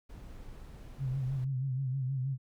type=noise; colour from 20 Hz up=brown; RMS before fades=-47 dBFS; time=0.09-1.45 s; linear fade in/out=10 ms
type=tone with vibrato; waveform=sine; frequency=132.1 Hz; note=C3; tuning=17 cents sharp; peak=-30 dBFS; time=0.98-2.38 s; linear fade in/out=50 ms; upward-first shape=sine; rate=6.3 Hz; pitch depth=75 cents each way
effects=none